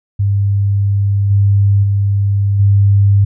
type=tone with level steps; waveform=sine; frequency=100 Hz; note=G2; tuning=35 cents sharp; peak=-10 / -7 / -10 / -6 dBFS; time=0.19-3.25 s; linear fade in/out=10 ms; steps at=1.3 / 1.83 / 2.59 s; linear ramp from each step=10 ms; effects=none